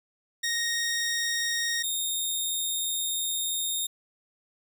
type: tone pair in turn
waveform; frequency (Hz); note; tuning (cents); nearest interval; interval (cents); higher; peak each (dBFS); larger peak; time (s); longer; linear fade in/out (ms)
15% pulse; 1864.7 / 3683; A#6 / A#7; 0 / -22; octave; 1178; second; -20; neither; 0.43-1.83 / 1.83-3.87; second; 10
effects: none